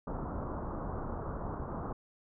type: low-pass noise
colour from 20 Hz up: pink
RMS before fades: -38 dBFS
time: 0.07-1.93 s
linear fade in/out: 5 ms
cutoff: 1300 Hz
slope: 48 dB/octave
effects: none